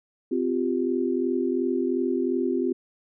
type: chord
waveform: sine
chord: C suspended fourth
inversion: none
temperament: equal with one note detuned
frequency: 258.3 / 349.2 / 392 Hz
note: C4 / F4 / G4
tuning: -22 / 0 / 0 cents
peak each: -26 / -26 / -28 dBFS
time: 0.31-2.73 s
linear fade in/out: 10 ms
effects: none